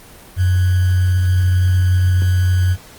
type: tone with sample-and-hold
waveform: sine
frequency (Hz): 91.2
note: F#2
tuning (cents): -24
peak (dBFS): -11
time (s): 0.36-2.77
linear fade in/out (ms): 50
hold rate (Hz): 1575
effects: pink hiss -41 dBFS RMS until 2.98 s + Opus 24 kbps